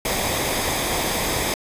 pink noise with comb filter, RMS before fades -23 dBFS, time 0.05-1.54 s, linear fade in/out 2 ms, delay 0.7 ms, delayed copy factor -0.5, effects resampled to 32000 Hz

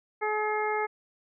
harmonic tone, 425.7 Hz, G#4, 43 cents sharp, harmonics 1 / 2 / 3 / 4 / 5, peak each -30 / -30 / -35 / -38 / -34 dBFS, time 0.21-0.87 s, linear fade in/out 20 ms, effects none

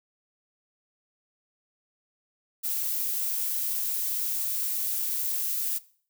violet noise, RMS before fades -29 dBFS, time 2.63-5.79 s, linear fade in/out 20 ms, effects noise-tail reverb RT60 0.5 s tail -20 dB re dry

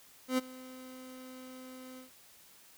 30% pulse tone with ADSR envelope, 257 Hz, C4, 31 cents flat, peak -23 dBFS, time 0.28-2.11 s, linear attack 100 ms, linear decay 21 ms, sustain -21 dB, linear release 130 ms, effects white hiss -59 dBFS RMS until 2.77 s

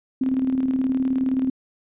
sine tone with tremolo, 261.6 Hz, C4, in tune, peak -17 dBFS, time 0.21-1.5 s, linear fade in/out 5 ms, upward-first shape square, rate 19 Hz, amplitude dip 45%, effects resampled to 8000 Hz

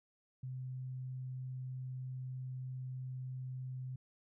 sine tone, 128.8 Hz, C3, 27 cents flat, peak -40 dBFS, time 0.43-3.96 s, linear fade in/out 5 ms, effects none

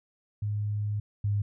sine tone pair in turn, 104.3 / 102.51 Hz, G#2 / G#2, +8 / -22 cents, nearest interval unison, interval 30 cents, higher first, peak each -27 / -24 dBFS, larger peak second, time 0.42-1 / 1.24-1.42 s, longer first, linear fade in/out 5 ms, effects none

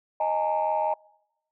sine chord, D# suspended fourth, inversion none, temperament equal with one note detuned, 622.3 / 830.6 / 915.8 Hz, D#5 / G#5 / A#5, 0 / 0 / -31 cents, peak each -26 dBFS, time 0.2-0.94 s, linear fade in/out 5 ms, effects noise-tail reverb RT60 0.9 s tail -26 dB re dry + tanh soft clip ceiling -16 dBFS

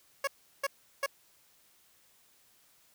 15% pulse tone bursts, 554.4 Hz, C#5, in tune, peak -22 dBFS, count 3, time 0.24-1.062 s, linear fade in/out 5 ms, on 34 ms, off 360 ms, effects white hiss -65 dBFS RMS until 2.94 s

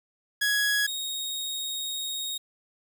sawtooth tone pair in turn, 1669 / 3747 Hz, G#6 / A#7, +8 / +8 cents, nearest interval octave + major second, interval 1400 cents, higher second, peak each -19 / -27 dBFS, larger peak first, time 0.41-0.87 / 0.87-2.38 s, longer second, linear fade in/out 10 ms, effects 9-bit

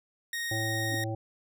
sawtooth tone, 1864.7 Hz, A#6, in tune, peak -28 dBFS, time 0.33-1.04 s, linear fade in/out 2 ms
harmonic tone, 110.7 Hz, A2, 11 cents sharp, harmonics 1 / 3 / 5 / 7, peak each -32 / -37 / -39 / -40 dBFS, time 0.51-1.15 s, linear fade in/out 5 ms
sine tone with exponential growth, 286.9 Hz, D4, 40 cents flat, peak -32 dBFS, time 0.86-0.95 s, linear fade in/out 5 ms, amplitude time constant 19 ms
effects none

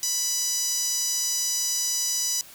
sawtooth tone with high-pass filter, 987 Hz, B5, 1 cent flat, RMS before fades -26 dBFS, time 0.03-2.41 s, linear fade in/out 0 ms, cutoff 5800 Hz, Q 3.7, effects white hiss -47 dBFS RMS until 2.54 s

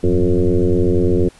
sine tone with frequency modulation, 182.9 Hz, F#3, 20 cents flat, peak -11 dBFS, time 0.03-1.29 s, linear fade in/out 10 ms, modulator 88.4 Hz, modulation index 3.1, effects pink hiss -47 dBFS RMS until 1.39 s + resampled to 24000 Hz

